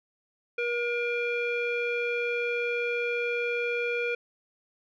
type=tone with low-pass filter; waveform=square; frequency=477.4 Hz; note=A#4; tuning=41 cents sharp; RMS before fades=-29 dBFS; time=0.58-4.15 s; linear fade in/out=5 ms; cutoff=2300 Hz; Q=4.6; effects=none